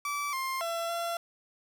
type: tone with pitch steps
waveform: 30% pulse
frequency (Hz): 1156 / 1057 / 673 / 681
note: D6 / C6 / E5 / F5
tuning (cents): -28 / +17 / +36 / -44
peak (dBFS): -28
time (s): 0.05-1.17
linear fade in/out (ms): 2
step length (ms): 280
effects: none